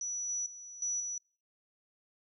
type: tone with level steps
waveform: sine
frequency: 5900 Hz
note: F#8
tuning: 6 cents flat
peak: -34 / -32 / -45 / -31 / -35 dBFS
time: 0.01-1.18 s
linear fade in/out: 2 ms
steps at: 0.29 / 0.46 / 0.82 / 1 s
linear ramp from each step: 2 ms
effects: noise-tail reverb RT60 0.4 s tail -25 dB re dry